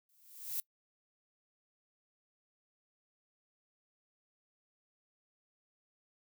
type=noise with exponential growth; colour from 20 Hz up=violet; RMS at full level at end=-34 dBFS; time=0.09-0.6 s; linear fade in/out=2 ms; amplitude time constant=110 ms; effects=noise-tail reverb RT60 0.1 s tail -23 dB re dry